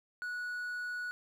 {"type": "tone", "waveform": "triangle", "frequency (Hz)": 1467, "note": "F#6", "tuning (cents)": -15, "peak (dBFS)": -34, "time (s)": [0.22, 1.11], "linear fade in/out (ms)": 0, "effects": ["12-bit"]}